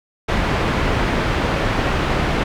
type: low-pass noise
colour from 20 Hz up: pink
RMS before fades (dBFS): -19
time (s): 0.28-2.44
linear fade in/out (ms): 10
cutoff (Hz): 2500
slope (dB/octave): 12
effects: none